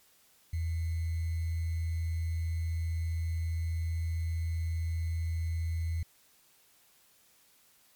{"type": "tone with sample-and-hold", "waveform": "sine", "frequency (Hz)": 82.41, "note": "E2", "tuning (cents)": 0, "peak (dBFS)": -29, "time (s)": [0.53, 6.03], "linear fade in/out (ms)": 5, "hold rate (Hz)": 2100, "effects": ["white hiss -64 dBFS RMS until 7.95 s", "MP3 96 kbps"]}